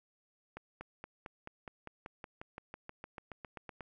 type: accelerating click train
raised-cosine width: 0.5 ms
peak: -29 dBFS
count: 20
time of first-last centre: 0.57-3.807 s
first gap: 240 ms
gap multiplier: 0.96
effects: none